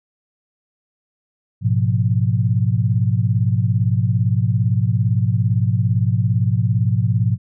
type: chord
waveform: sine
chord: F diminished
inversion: first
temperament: equal with one note detuned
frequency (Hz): 105.82 / 123.47 / 174.61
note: Ab2 / Cb3 / F3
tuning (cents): +33 / 0 / 0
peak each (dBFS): -17 / -18 / -23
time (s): 1.61-7.38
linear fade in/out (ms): 50
effects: none